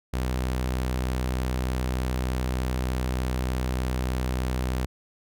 sawtooth tone, 63.3 Hz, B1, 43 cents sharp, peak -21 dBFS, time 0.13-4.86 s, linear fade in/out 10 ms, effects none

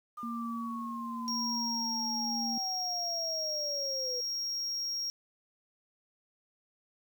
sine linear sweep, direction down, 1213 to 485.8 Hz, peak -38 dBFS, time 0.17-4.21 s, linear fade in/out 10 ms
sine tone with tremolo, 233 Hz, A#3, 1 cent flat, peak -35 dBFS, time 0.23-2.58 s, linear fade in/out 2 ms, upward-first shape sine, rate 1 Hz, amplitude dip 30%
triangle tone, 5588 Hz, F8, in tune, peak -31 dBFS, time 1.28-5.1 s, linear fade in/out 0 ms
effects 10-bit

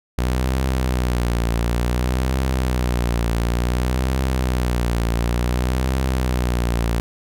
sawtooth tone with vibrato, 61.4 Hz, B1, 9 cents flat, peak -14 dBFS, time 0.18-7 s, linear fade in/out 0 ms, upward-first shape triangle, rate 0.56 Hz, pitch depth 120 cents each way, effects none

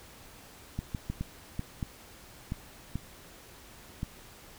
clicks, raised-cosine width 5 ms, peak -20 dBFS, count 9, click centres 0.79 / 0.948 / 1.1 / 1.21 / 1.594 / 1.828 / 2.521 / 2.956 / 4.031 s, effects pink hiss -52 dBFS RMS until 4.58 s

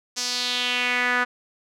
sawtooth tone with band-pass filter sweep, 246.9 Hz, B3, in tune, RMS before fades -24 dBFS, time 0.16-1.25 s, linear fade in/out 20 ms, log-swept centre 5800 to 1500 Hz, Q 3, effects none

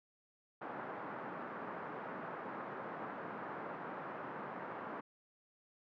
white band-pass noise, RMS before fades -45 dBFS, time 0.61-5.01 s, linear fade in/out 10 ms, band 150 to 1400 Hz, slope 24 dB/octave, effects none

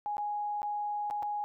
sine tone with dropouts, 830 Hz, G#5, 1 cent flat, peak -31 dBFS, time 0.06-1.44 s, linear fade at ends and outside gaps 0 ms, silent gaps 0.169-0.181 / 0.619-0.63 / 1.101-1.109 / 1.225-1.23 s, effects none

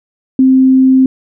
sine tone, 261.8 Hz, C4, 1 cent sharp, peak -4 dBFS, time 0.39-1.06 s, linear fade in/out 2 ms, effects none

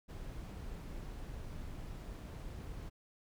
brown noise, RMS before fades -45 dBFS, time 0.08-2.9 s, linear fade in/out 20 ms, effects none

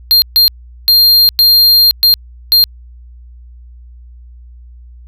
square tone bursts at uneven times, 4200 Hz, C8, 6 cents sharp, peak -5 dBFS, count 6, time 0.11-0.22 / 0.36-0.48 / 0.88-1.29 / 1.39-1.91 / 2.03-2.14 / 2.52-2.64 s, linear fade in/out 0 ms, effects added 60 Hz sine -33 dBFS peak until 5.07 s

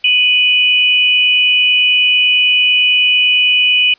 sine tone pair together, 2489 / 2960 Hz, D#7 / F#7, 0 / 0 cents, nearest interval minor third, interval 300 cents, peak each -11 dBFS, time 0.04-3.94 s, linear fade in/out 5 ms, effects white hiss -50 dBFS RMS until 3.98 s + resampled to 11025 Hz

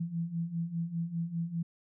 sine beating tone pair, 164.81 / 169.81 Hz, E3 / F3, 0 / -48 cents, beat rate 5 Hz, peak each -37 / -33 dBFS, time 0-1.63 s, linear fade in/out 10 ms, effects none

